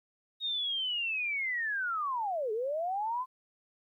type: linear two-way sweep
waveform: sine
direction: down then up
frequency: 3753 to 415.9 to 1048 Hz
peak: -30 dBFS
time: 0.4-3.26 s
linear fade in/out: 50 ms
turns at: 2.52 s
effects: 12-bit